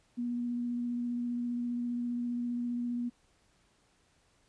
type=tone with vibrato; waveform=sine; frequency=241 Hz; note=B3; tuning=42 cents flat; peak=-31 dBFS; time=0.17-3.1 s; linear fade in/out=20 ms; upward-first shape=triangle; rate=15 Hz; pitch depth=14 cents each way; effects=pink hiss -69 dBFS RMS until 4.48 s + resampled to 22050 Hz